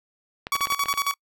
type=clicks; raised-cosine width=0.3 ms; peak=-15 dBFS; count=7; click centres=0.469 / 0.555 / 0.608 / 0.671 / 0.723 / 0.858 / 0.939 s
type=tone with tremolo; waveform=sawtooth; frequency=1130 Hz; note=C#6; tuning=33 cents sharp; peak=-17 dBFS; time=0.52-1.14 s; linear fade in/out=2 ms; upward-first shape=square; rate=11 Hz; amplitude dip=80%
effects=noise-tail reverb RT60 0.1 s tail -26 dB re dry